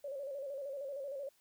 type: tone with vibrato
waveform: sine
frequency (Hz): 554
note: C#5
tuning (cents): -1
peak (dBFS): -39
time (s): 0.04-1.29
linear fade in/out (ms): 5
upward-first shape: square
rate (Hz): 13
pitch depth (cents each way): 62
effects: white hiss -71 dBFS RMS until 1.4 s